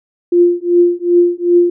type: tone with tremolo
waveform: sine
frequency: 349.5 Hz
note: F4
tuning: 1 cent sharp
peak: -4 dBFS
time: 0.32-1.7 s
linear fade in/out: 5 ms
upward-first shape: triangle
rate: 2.6 Hz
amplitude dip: 100%
effects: none